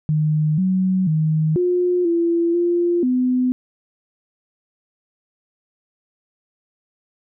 sine tone with pitch steps, 153.4 / 187 / 156.4 / 357.6 / 338.7 / 347.1 / 252.6 Hz, D#3 / F#3 / D#3 / F4 / E4 / F4 / B3, -24 / +19 / +9 / +41 / +47 / -11 / +39 cents, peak -15 dBFS, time 0.09-3.52 s, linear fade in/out 0 ms, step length 490 ms, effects none

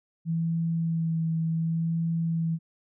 sine tone with vibrato, 164.1 Hz, E3, 8 cents flat, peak -24 dBFS, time 0.25-2.59 s, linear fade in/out 50 ms, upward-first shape sine, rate 0.68 Hz, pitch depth 17 cents each way, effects none

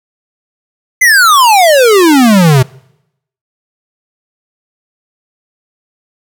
square exponential sweep, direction down, 2088 to 123.47 Hz, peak -4 dBFS, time 1.01-2.63 s, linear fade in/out 10 ms, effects noise-tail reverb RT60 0.8 s tail -24 dB re dry

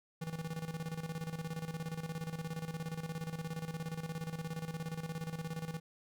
square tone with tremolo, 162.5 Hz, E3, 24 cents flat, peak -37 dBFS, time 0.21-5.8 s, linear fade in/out 10 ms, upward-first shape square, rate 17 Hz, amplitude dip 70%, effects none

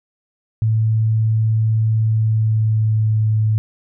sine tone with pitch glide, 110.5 to 108.66 Hz, A2 to A2, +8 to -21 cents, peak -13 dBFS, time 0.62-3.58 s, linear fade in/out 0 ms, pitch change -29 cents, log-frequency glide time 1.97-3.25 s, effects none

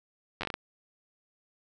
slowing click train, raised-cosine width 0.3 ms, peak -17 dBFS, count 7, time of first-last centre 0.41-0.541 s, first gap 10 ms, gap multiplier 1.31, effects none

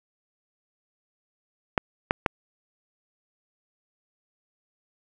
clicks, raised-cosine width 0.5 ms, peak -5 dBFS, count 3, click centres 1.778 / 2.109 / 2.262 s, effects none

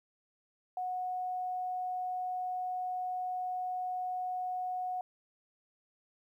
sine tone, 733 Hz, F#5, 16 cents flat, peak -33 dBFS, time 0.77-5.01 s, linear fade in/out 2 ms, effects 12-bit

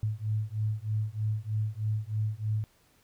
sine beating tone pair, 106.1 / 109.3 Hz, G#2 / A2, +38 / -11 cents, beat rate 3.2 Hz, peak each -31 dBFS, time 0.03-2.64 s, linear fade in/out 0 ms, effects pink hiss -65 dBFS RMS until 3.03 s

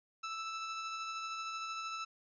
sawtooth tone with tremolo, 1318.5 Hz, E6, in tune, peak -34 dBFS, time 0.23-2.05 s, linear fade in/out 10 ms, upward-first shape sine, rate 13 Hz, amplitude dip 25%, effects resampled to 16000 Hz

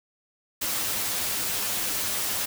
white noise with comb filter, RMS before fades -28 dBFS, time 0.61-2.46 s, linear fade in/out 10 ms, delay 9.7 ms, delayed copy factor +0.5, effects none

